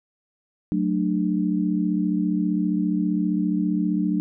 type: chord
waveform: sine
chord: D major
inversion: first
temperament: equal with one note detuned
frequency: 185 / 220 / 298.5 Hz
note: F#3 / A3 / D4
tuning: 0 / 0 / +28 cents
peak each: -23 / -26 / -24 dBFS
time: 0.72-4.2 s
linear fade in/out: 0 ms
effects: none